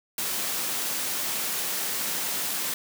white high-pass noise, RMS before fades -29 dBFS, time 0.18-2.74 s, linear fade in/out 2 ms, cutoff 140 Hz, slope 24 dB/octave, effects none

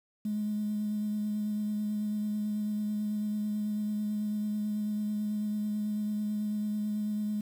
sine tone with vibrato, 210.5 Hz, G#3, 24 cents sharp, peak -28 dBFS, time 0.25-7.41 s, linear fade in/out 5 ms, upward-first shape sine, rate 9.1 Hz, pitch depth 14 cents each way, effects tanh soft clip ceiling -25 dBFS + 9-bit

